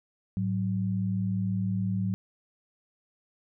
sine tone pair together, 107.1 / 186.9 Hz, A2 / F#3, -46 / +18 cents, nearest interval minor seventh, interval 964 cents, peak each -29 / -28 dBFS, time 0.37-2.14 s, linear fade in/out 0 ms, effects none

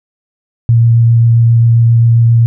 sine tone with vibrato, 116.3 Hz, A#2, 4 cents flat, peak -4 dBFS, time 0.69-2.46 s, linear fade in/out 0 ms, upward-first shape triangle, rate 7.5 Hz, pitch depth 12 cents each way, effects none

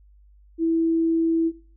sine tone, 328.4 Hz, E4, 6 cents flat, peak -18 dBFS, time 0.58-1.52 s, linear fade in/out 50 ms, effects noise-tail reverb RT60 0.4 s tail -17 dB re dry + added 50 Hz sine -50 dBFS peak until 1.76 s

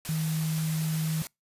sine tone in noise, 157.9 Hz, D#3, 26 cents sharp, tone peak -26 dBFS, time 0.09-1.22 s, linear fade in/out 0 ms, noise white, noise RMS -38 dBFS, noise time 0.05-1.27 s, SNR +9 dB, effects noise-tail reverb RT60 0.2 s tail -26 dB re dry + resampled to 32000 Hz

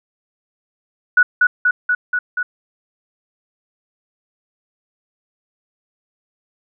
sine tone with echo, 1470 Hz, F#6, 12 cents flat, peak -7 dBFS, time 1.17-1.23 s, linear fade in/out 5 ms, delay 240 ms, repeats 5, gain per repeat -2 dB, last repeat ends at 2.43 s, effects none

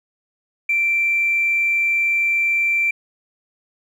triangle tone with tanh clipping, 2349 Hz, D7, in tune, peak -15 dBFS, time 0.69-2.91 s, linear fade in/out 5 ms, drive 1 dB, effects none

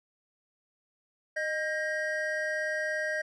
triangle tone cluster, 616 / 1606 / 1885 Hz, D#5 / G6 / A#6, -17 / +41 / +19 cents, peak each -31 / -32 / -32 dBFS, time 1.36-3.22 s, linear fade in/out 10 ms, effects resampled to 24000 Hz

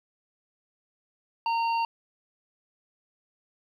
harmonic tone, 920 Hz, A#5, 23 cents flat, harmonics 1 / 3 / 5, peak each -24 / -35 / -41 dBFS, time 1.46-1.85 s, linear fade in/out 2 ms, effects 10-bit

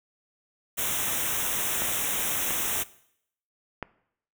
white band-stop noise, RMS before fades -28 dBFS, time 0.77-2.84 s, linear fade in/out 20 ms, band 3800 to 5600 Hz, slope 96 dB/octave
clicks, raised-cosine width 0.5 ms, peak -16 dBFS, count 3, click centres 1.82 / 2.507 / 3.827 s
effects noise-tail reverb RT60 0.7 s tail -19 dB re dry

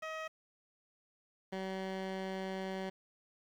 15% pulse tone pair in turn, 634 / 190.13 Hz, D#5 / F#3, +32 / +47 cents, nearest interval octave + major sixth, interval 2085 cents, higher first, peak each -33 / -31 dBFS, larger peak second, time 0.02-0.28 / 1.52-2.9 s, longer second, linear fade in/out 10 ms, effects low-pass 4000 Hz 12 dB/octave + 10-bit

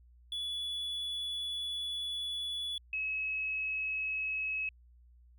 triangle / sine tone pair in turn, 3421 / 2570 Hz, A7 / E7, -49 / -45 cents, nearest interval perfect fourth, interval 496 cents, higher first, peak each -33 / -32 dBFS, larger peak second, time 0.32-2.78 / 2.93-4.69 s, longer first, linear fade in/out 2 ms, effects added 60 Hz sine -57 dBFS peak until 5.38 s

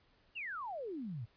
sine exponential sweep, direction down, 2933 to 103.9 Hz, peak -39 dBFS, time 0.35-1.26 s, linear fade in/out 20 ms, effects pink hiss -70 dBFS RMS until 1.36 s + resampled to 11025 Hz

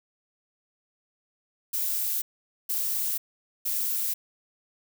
violet noise bursts, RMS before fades -28 dBFS, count 3, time 1.73-4.14 s, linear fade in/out 10 ms, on 490 ms, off 470 ms, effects none

